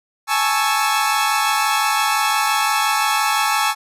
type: chord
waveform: sawtooth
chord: A major seventh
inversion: third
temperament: equal with one note detuned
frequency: 830.6 / 876.4 / 1108.7 / 1318.5 Hz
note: G#5 / A5 / C#6 / E6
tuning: 0 / -7 / 0 / 0 cents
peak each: -18 dBFS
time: 0.27-3.75 s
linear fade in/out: 50 ms
effects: resampled to 32000 Hz